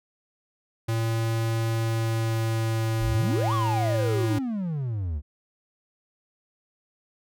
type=tone with pitch glide; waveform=square; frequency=113.5 to 110.78 Hz; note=A#2 to A2; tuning=-46 to +12 cents; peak=-24 dBFS; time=0.88-4.39 s; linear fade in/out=10 ms; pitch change=-42 cents; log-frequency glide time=1.71-4.19 s
type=exponential two-way sweep; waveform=triangle; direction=up then down; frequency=30.03 to 1174.7 to 68.5 Hz; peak=-24 dBFS; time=2.99-5.22 s; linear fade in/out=50 ms; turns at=3.53 s
effects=none